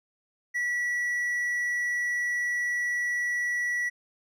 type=tone; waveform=triangle; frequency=1944 Hz; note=B6; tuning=28 cents flat; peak=-24 dBFS; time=0.54-3.9 s; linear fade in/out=20 ms; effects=none